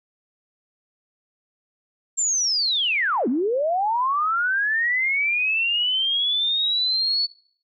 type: linear two-way sweep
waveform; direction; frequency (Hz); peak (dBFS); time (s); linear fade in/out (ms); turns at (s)
sine; down then up; 7459 to 221.9 to 4461; -19; 2.17-7.27; 20; 3.28
effects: noise-tail reverb RT60 0.6 s tail -23 dB re dry